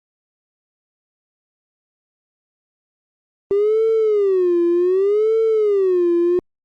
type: tone with vibrato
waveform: triangle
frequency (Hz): 392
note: G4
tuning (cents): 0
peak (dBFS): -10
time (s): 3.51-6.39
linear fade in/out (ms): 0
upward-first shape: sine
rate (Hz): 0.66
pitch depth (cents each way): 230
effects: tanh soft clip ceiling -10 dBFS + Opus 32 kbps